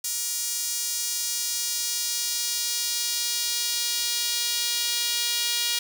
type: tone with high-pass filter sweep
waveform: sawtooth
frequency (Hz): 475.1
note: A#4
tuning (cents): +33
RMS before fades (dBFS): -27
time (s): 0.04-5.79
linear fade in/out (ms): 5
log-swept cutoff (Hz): 6600 to 3600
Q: 1.4
effects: none